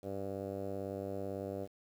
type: tone with low-pass filter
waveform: 10% pulse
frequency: 98 Hz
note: G2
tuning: in tune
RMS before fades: -40 dBFS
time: 0.02-1.68 s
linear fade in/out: 50 ms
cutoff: 590 Hz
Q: 2.6
effects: 10-bit